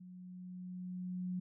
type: tone with level ramp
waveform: sine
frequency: 181.7 Hz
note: F#3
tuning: 31 cents flat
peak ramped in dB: -50 to -35 dBFS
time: 0-1.4 s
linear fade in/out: 10 ms
effects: none